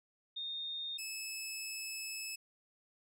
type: tone pair in turn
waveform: sine / 15% pulse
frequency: 3671 / 2602 Hz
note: A#7 / E7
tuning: -27 / -23 cents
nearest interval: tritone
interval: 596 cents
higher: first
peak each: -38 / -33 dBFS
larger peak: second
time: 0.36-0.98 / 0.98-2.36 s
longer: second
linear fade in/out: 10 ms
effects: none